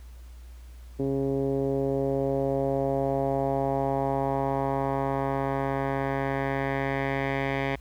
10% pulse tone with low-pass filter sweep, 136.6 Hz, C#3, 25 cents flat, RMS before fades -27 dBFS, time 0.99-7.76 s, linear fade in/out 10 ms, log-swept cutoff 370 to 2400 Hz, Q 2.1, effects added 60 Hz sine -42 dBFS peak until 7.8 s + pink hiss -59 dBFS RMS until 7.8 s

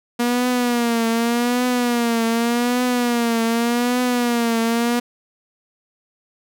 sawtooth tone with vibrato, 238.3 Hz, A#3, 38 cents sharp, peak -13 dBFS, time 0.19-5 s, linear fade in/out 10 ms, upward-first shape triangle, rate 0.85 Hz, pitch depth 86 cents each way, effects none

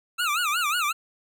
25% pulse tone with vibrato, 1303 Hz, E6, 20 cents flat, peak -19 dBFS, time 0.18-0.93 s, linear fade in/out 20 ms, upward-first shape sine, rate 5.5 Hz, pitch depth 200 cents each way, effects none

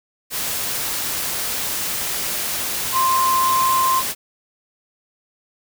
sine tone in noise, 1046.5 Hz, C6, in tune, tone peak -15 dBFS, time 2.92-4.03 s, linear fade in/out 50 ms, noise white, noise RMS -24 dBFS, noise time 0.3-4.15 s, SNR +6 dB, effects none

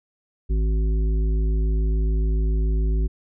harmonic tone, 53.5 Hz, A1, 48 cents flat, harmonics 1 / 3 / 5 / 7, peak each -18 / -32 / -37 / -36 dBFS, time 0.49-3.08 s, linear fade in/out 20 ms, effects none

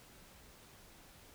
silence, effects pink hiss -59 dBFS RMS until 1.34 s

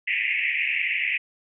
white band-pass noise, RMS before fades -25 dBFS, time 0.07-1.18 s, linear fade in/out 10 ms, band 1900 to 2700 Hz, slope 96 dB/octave, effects none

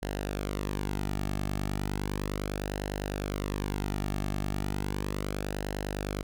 sawtooth tone with flanger, 49.85 Hz, G1, 30 cents sharp, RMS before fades -33 dBFS, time 0.02-6.23 s, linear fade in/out 10 ms, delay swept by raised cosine 0.85 to 2.05 ms, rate 0.35 Hz, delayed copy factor -0.6, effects none

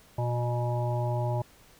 harmonic tone with a mistuned harmonic, 120.5 Hz, B2, 42 cents flat, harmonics 1 / 3 / 5 / 7 / 8, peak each -27 / -38 / -34 / -36 / -41 dBFS, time 0.18-1.42 s, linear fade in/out 5 ms, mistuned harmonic 5, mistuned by +19 cents, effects pink hiss -57 dBFS RMS until 1.79 s

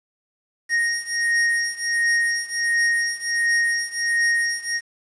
square beating tone pair, 1864.7 / 1866.1 Hz, A#6 / A#6, 0 / +1 cents, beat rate 1.4 Hz, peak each -22 / -24 dBFS, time 0.69-4.81 s, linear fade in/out 50 ms, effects resampled to 22050 Hz + 8-bit

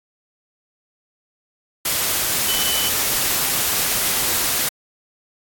sine tone in noise, 3015 Hz, F#7, 32 cents sharp, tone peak -24 dBFS, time 2.48-2.89 s, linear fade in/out 5 ms, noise white, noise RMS -20 dBFS, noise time 1.85-4.69 s, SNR -7 dB, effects AAC 64 kbps

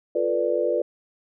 sine chord, B half-diminished seventh, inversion second, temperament equal, 349.2 / 440 / 493.9 / 587.3 Hz, F4 / A4 / B4 / D5, 0 / 0 / 0 / 0 cents, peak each -27 / -28 / -24 / -25 dBFS, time 0.15-0.82 s, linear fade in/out 5 ms, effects none

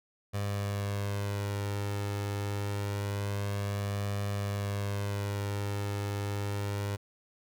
sawtooth tone with flanger, 101.3 Hz, G#2, 43 cents flat, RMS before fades -33 dBFS, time 0.33-6.97 s, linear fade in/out 20 ms, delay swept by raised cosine 1.7 to 2.29 ms, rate 0.26 Hz, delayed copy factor +0.6, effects none

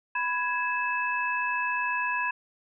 sine tone cluster, 991 / 1663 / 2606 Hz, B5 / G#6 / E7, +6 / +2 / -20 cents, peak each -29 / -30 / -31 dBFS, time 0.15-2.31 s, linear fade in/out 5 ms, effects none

